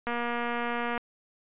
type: click train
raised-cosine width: 0.5 ms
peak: -17 dBFS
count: 217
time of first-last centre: 0.07-0.978 s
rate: 238 Hz
effects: resampled to 8000 Hz